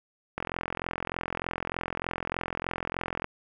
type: click train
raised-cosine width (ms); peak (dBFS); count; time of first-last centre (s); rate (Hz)
0.5; -15; 125; 0.38-3.244; 43.3
effects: none